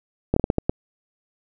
slowing click train, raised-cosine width 2 ms, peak -5 dBFS, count 7, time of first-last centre 0.34-0.695 s, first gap 24 ms, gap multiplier 1.36, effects none

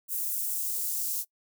blue noise with high-pass filter sweep, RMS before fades -31 dBFS, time 0.08-1.25 s, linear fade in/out 50 ms, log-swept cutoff 8900 to 5900 Hz, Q 0.95, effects noise-tail reverb RT60 0.1 s tail -22 dB re dry

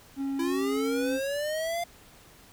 triangle tone with pitch glide, 273.7 to 271.8 Hz, C#4 to C#4, -22 to -34 cents, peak -26 dBFS, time 0.16-1.2 s, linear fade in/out 50 ms, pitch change -12 cents, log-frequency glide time 0.56-0.68 s
square linear sweep, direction up, 329.6 to 698.5 Hz, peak -29 dBFS, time 0.39-1.84 s, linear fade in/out 5 ms
effects pink hiss -54 dBFS RMS until 2.52 s

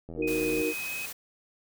click train, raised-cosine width 2 ms, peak -28 dBFS, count 44, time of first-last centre 0.09-0.613 s, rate 82.2 Hz
sine chord, D# minor, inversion none, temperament equal, 311.1 / 370 / 466.2 Hz, D#4 / F#4 / A#4, 0 / 0 / 0 cents, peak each -30 / -33 / -29 dBFS, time 0.16-0.74 s, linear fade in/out 50 ms
sine tone with pitch glide, 2502 to 2534 Hz, D#7 to D#7, +9 to +31 cents, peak -33 dBFS, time 0.22-1.06 s, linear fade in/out 5 ms, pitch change +22 cents, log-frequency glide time 0.48-0.93 s
white noise, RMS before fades -39 dBFS, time 0.27-1.13 s, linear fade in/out 10 ms
effects none

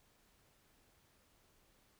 silence, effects pink hiss -71 dBFS RMS until 1.99 s

